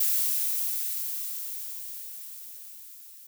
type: noise with level ramp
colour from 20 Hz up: violet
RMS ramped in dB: -24 to -49 dBFS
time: 0-3.27 s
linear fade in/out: 5 ms
effects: none